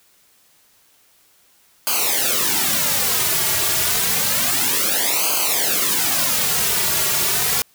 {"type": "noise with flanger", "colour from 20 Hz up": "white", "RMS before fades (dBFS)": -19, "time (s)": [1.87, 7.62], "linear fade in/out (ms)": 0, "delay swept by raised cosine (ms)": [0.54, 3.94], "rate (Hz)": 0.29, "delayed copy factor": -1, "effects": ["white hiss -56 dBFS RMS until 7.74 s"]}